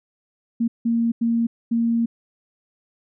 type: tone bursts at uneven times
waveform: sine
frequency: 231.8 Hz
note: A#3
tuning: 10 cents flat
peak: -17 dBFS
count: 4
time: 0.6-0.68 / 0.85-1.12 / 1.21-1.47 / 1.71-2.06 s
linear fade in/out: 10 ms
effects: none